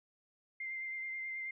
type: tone with vibrato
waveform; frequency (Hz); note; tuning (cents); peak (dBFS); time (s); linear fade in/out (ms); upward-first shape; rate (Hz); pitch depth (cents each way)
sine; 2093; C7; 0; -38; 0.6-1.51; 5; sine; 9.3; 17
effects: none